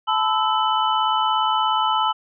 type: tone cluster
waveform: sine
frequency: 870 / 1007 / 1311 / 3004 Hz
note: A5 / B5 / E6 / F#7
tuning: -20 / +33 / -10 / +26 cents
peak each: -21 / -24 / -22 / -26 dBFS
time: 0.07-2.13 s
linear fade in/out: 20 ms
effects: none